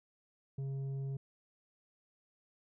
sine tone with tanh clipping, 136.3 Hz, C#3, 29 cents flat, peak -37 dBFS, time 0.58-1.17 s, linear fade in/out 5 ms, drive 6 dB, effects none

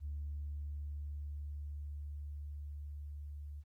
sine tone with level ramp, 73.1 Hz, D2, 7 cents flat, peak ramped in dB -37 to -43 dBFS, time 0-3.64 s, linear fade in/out 50 ms, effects tanh soft clip ceiling -34 dBFS + 13-bit

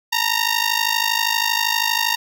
10% pulse ring-modulated tone, 926 Hz, A#5, 12 cents flat, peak -6 dBFS, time 0.12-2.16 s, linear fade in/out 10 ms, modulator 26.3 Hz, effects none

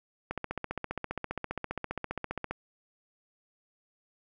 click train, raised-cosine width 0.5 ms, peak -18 dBFS, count 34, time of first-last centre 0.31-2.51 s, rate 15 Hz, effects none

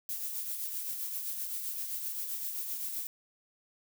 violet noise with tremolo, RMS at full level -35 dBFS, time 0.09-3.07 s, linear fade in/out 0 ms, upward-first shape triangle, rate 7.7 Hz, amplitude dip 45%, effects none

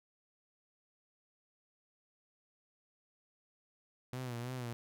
sawtooth tone with vibrato, 123.3 Hz, B2, 2 cents flat, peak -35 dBFS, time 4.13-4.73 s, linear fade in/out 0 ms, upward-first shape sine, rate 3.1 Hz, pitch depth 79 cents each way, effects none

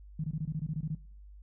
sine tone bursts, 155 Hz, D#3, 6 cents flat, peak -30 dBFS, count 11, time 0.19-0.95 s, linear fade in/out 5 ms, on 50 ms, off 21 ms, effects noise-tail reverb RT60 0.4 s tail -18 dB re dry + added 50 Hz sine -48 dBFS peak until 1.42 s

